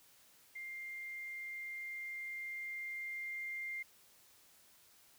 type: tone with level ramp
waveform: sine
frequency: 2100 Hz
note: C7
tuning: 6 cents sharp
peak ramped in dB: -43 to -39 dBFS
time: 0.55-3.83 s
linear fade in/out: 10 ms
effects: white hiss -65 dBFS RMS until 5.18 s